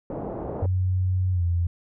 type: low-pass noise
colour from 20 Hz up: white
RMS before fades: -32 dBFS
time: 0.1-0.66 s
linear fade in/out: 2 ms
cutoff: 700 Hz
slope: 24 dB/octave
type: tone with pitch glide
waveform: sine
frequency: 92.5 to 86.31 Hz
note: F#2 to F2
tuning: 0 to -20 cents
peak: -20 dBFS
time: 0.62-1.67 s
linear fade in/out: 5 ms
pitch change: -120 cents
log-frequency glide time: 1.32-1.43 s
effects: none